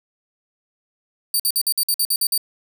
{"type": "tone bursts", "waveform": "10% pulse", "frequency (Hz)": 4623, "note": "D8", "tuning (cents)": -28, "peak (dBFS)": -10, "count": 10, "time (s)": [1.34, 2.378], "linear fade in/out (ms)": 2, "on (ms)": 57, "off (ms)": 52, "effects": []}